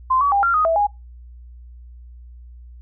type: tone with pitch steps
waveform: sine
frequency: 1038 / 1136 / 802 / 1380 / 1247 / 657 / 822 Hz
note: C6 / C#6 / G5 / F6 / D#6 / E5 / G#5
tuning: -14 / +42 / +39 / -21 / +3 / -6 / -18 cents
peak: -14 dBFS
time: 0.1-0.87 s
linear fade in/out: 10 ms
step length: 110 ms
effects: noise-tail reverb RT60 0.2 s tail -23 dB re dry + added 60 Hz sine -38 dBFS peak until 2.81 s